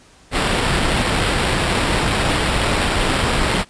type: noise with sample-and-hold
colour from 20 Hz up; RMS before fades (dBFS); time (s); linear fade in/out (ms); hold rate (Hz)
pink; -18; 0.31-3.65; 50; 6300
effects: pink hiss -49 dBFS RMS until 3.69 s + resampled to 22050 Hz